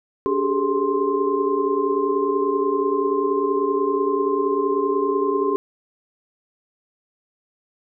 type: tone cluster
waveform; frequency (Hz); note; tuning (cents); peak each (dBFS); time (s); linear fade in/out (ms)
sine; 286.5 / 383 / 398.7 / 429.1 / 1051; D4 / G4 / G4 / A4 / C6; -43 / -40 / +29 / -43 / +7; -26 / -29 / -21 / -25 / -25; 0.26-5.56; 0
effects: none